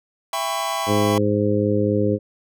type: chord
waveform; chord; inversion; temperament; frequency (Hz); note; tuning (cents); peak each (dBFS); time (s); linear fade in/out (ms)
45% pulse; C# half-diminished seventh; first; just; 665.2 / 798.3 / 997.9 / 1108.7; E5 / G5 / B5 / C#6; +16 / +31 / +18 / 0; -28; 0.33-1.18; 2
type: harmonic tone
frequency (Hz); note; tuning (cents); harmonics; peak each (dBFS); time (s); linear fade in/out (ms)
103.83; G#2; 0; 1 / 2 / 3 / 4 / 5; -23 / -23 / -23 / -23 / -23; 0.86-2.19; 50
effects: none